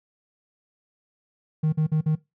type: tone bursts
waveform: triangle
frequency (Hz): 155.56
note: D#3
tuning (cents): 0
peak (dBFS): -16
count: 4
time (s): 1.63-2.155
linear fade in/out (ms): 10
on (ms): 96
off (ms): 47
effects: noise-tail reverb RT60 0.2 s tail -20 dB re dry + tanh soft clip ceiling -12 dBFS